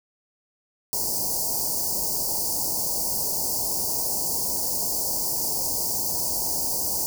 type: band-stop noise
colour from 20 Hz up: white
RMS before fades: -26 dBFS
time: 0.93-7.06 s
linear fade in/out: 0 ms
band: 990 to 4500 Hz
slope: 96 dB/octave
effects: none